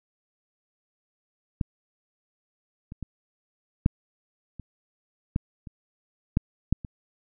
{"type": "clicks", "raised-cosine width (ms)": 5, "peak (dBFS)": [-13, -26, -21, -6, -26, -12, -27, -8, -8, -23], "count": 10, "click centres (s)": [1.612, 2.921, 3.027, 3.861, 4.597, 5.361, 5.672, 6.371, 6.726, 6.848], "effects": []}